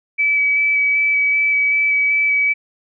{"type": "tone with vibrato", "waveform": "sine", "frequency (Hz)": 2292, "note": "D7", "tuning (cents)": -43, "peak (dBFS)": -13, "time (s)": [0.18, 2.54], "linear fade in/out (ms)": 20, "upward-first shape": "square", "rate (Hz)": 2.6, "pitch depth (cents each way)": 9, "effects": []}